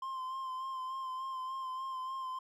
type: tone with vibrato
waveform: triangle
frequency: 1046.5 Hz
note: C6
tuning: in tune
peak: -35 dBFS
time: 0.02-2.39 s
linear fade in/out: 5 ms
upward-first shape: sine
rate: 3.4 Hz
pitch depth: 30 cents each way
effects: none